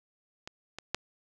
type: clicks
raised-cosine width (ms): 0.2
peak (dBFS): -23 / -22 / -11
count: 3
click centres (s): 0.475 / 0.786 / 0.946
effects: none